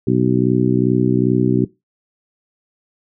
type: harmonic tone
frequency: 62.5 Hz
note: B1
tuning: 21 cents sharp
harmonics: 2 / 3 / 4 / 5 / 6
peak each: -19 / -19 / -19 / -19 / -19 dBFS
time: 0.07-1.65 s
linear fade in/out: 5 ms
effects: noise-tail reverb RT60 0.2 s tail -19 dB re dry